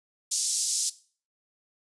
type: band-pass noise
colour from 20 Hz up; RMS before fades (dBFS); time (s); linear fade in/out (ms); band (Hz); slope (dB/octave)
white; -28; 0.31-0.9; 10; 5000 to 8700; 24
effects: noise-tail reverb RT60 0.4 s tail -17 dB re dry + resampled to 24000 Hz